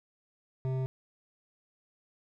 triangle tone with hard clipping, 130.81 Hz, C3, in tune, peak -31 dBFS, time 0.65-0.86 s, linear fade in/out 0 ms, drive 15 dB, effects none

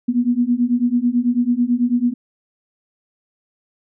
sine beating tone pair, 237.7 / 246.8 Hz, A#3 / B3, +34 / -1 cents, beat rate 9.1 Hz, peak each -18 / -17 dBFS, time 0.08-2.14 s, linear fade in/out 10 ms, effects none

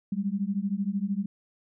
sine beating tone pair, 192.6 / 205.6 Hz, G3 / G#3, -30 / -17 cents, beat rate 13 Hz, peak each -29 dBFS, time 0.12-1.26 s, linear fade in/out 5 ms, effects none

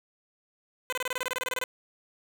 10% pulse tone bursts, 508 Hz, B4, 49 cents sharp, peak -20 dBFS, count 15, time 0.9-1.639 s, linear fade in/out 0 ms, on 25 ms, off 26 ms, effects none

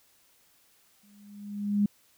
sine tone with exponential growth, 204.6 Hz, G#3, 26 cents flat, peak -19 dBFS, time 1.03-1.86 s, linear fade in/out 5 ms, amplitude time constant 180 ms, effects white hiss -64 dBFS RMS until 2.17 s

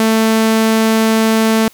sawtooth tone, 221.9 Hz, A3, 15 cents sharp, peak -6 dBFS, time 0-1.68 s, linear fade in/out 2 ms, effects white hiss -46 dBFS RMS until 1.73 s

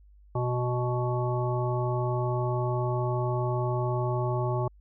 harmonic tone, 123.47 Hz, B2, in tune, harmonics 1 / 3 / 5 / 7 / 9, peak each -27 / -32 / -34 / -35 / -37 dBFS, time 0.35-4.68 s, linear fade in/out 5 ms, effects added 50 Hz sine -52 dBFS peak until 4.8 s

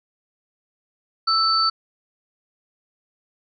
sine tone pair together, 1320 / 4531 Hz, E6 / C#8, +2 / +37 cents, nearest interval octave + major sixth, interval 2135 cents, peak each -19 / -19 dBFS, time 1.27-1.7 s, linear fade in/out 10 ms, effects none

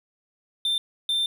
triangle tone bursts at uneven times, 3577 Hz, A7, 28 cents sharp, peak -20 dBFS, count 2, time 0.65-0.78 / 1.09-1.26 s, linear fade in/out 2 ms, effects none

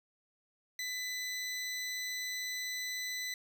20% pulse tone, 2001 Hz, B6, 22 cents sharp, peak -31 dBFS, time 0.79-3.34 s, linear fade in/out 2 ms, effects none

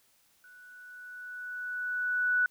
sine tone with level ramp, 1480 Hz, F#6, in tune, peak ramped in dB -52 to -22 dBFS, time 0.44-2.46 s, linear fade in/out 2 ms, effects white hiss -67 dBFS RMS until 2.5 s

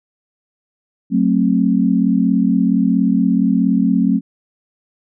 sine chord, F# diminished, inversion none, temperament just, 185 / 222 / 266.4 Hz, F#3 / A3 / C4, 0 / +16 / +31 cents, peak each -16 dBFS, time 1.1-4.21 s, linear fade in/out 50 ms, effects none

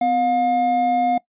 triangle tone pair together, 253.2 / 713 Hz, B3 / F5, +43 / +36 cents, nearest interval octave + tritone, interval 1793 cents, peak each -22 / -15 dBFS, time 0.01-1.18 s, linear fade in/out 5 ms, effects noise-tail reverb RT60 0.1 s tail -20 dB re dry + resampled to 8000 Hz

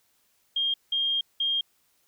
sine tone bursts at uneven times, 3219 Hz, G7, 45 cents sharp, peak -23 dBFS, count 3, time 0.56-0.74 / 0.92-1.21 / 1.4-1.61 s, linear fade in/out 5 ms, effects white hiss -68 dBFS RMS until 2.07 s

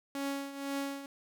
sawtooth tone with tremolo, 277.8 Hz, C#4, 4 cents sharp, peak -28 dBFS, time 0.15-1.06 s, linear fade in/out 2 ms, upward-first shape triangle, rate 2 Hz, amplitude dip 75%, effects none

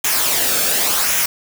white noise with flanger, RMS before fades -17 dBFS, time 0.04-1.26 s, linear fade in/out 5 ms, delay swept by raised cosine 0.22 to 1.03 ms, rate 0.9 Hz, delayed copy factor -0.5, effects none

